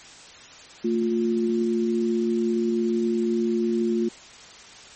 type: tone pair together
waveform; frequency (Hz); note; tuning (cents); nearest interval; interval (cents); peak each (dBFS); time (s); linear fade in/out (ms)
sine; 225.7 / 351.5; A3 / F4; +44 / +11; minor sixth; 767; -23; 0.84-4.09; 10
effects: white hiss -45 dBFS RMS until 4.95 s + MP3 32 kbps